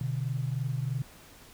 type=tone pair together; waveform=sine; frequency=125.5 / 148.55 Hz; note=B2 / D3; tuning=+28 / +20 cents; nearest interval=minor third; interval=292 cents; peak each=-30 / -33 dBFS; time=0.01-1.02 s; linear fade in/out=2 ms; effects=pink hiss -53 dBFS RMS until 1.53 s